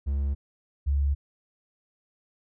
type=tone pair in turn; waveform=triangle / sine; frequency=69.8 / 70.45 Hz; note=C#2 / C#2; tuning=+13 / +29 cents; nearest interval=unison; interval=16 cents; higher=second; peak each=-22 / -21 dBFS; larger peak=second; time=0.06-0.35 / 0.86-1.15 s; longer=neither; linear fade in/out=20 ms; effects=none